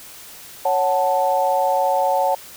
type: chord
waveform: sine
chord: F# minor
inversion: second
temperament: equal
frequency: 554.4 / 740 / 880 Hz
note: C#5 / F#5 / A5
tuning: 0 / 0 / 0 cents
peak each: -20 dBFS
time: 0.65-2.35 s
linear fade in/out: 5 ms
effects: white hiss -40 dBFS RMS until 2.56 s